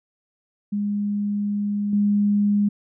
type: tone with level steps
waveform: sine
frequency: 205 Hz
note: G#3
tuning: 22 cents flat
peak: -21 / -16 dBFS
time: 0.72-2.69 s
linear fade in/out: 10 ms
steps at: 1.93 s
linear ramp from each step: 2 ms
effects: none